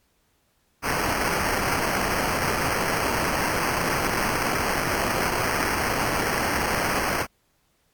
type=noise with sample-and-hold; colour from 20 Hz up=white; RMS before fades=-24 dBFS; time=0.82-7.27 s; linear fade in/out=50 ms; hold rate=3675 Hz; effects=pink hiss -67 dBFS RMS until 7.93 s + MP3 96 kbps